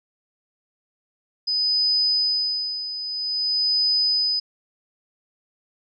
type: tone with tremolo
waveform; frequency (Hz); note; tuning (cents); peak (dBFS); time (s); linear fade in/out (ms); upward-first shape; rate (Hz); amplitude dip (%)
sine; 5000; D#8; +8; -17; 1.47-4.4; 10; sine; 0.51; 70
effects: none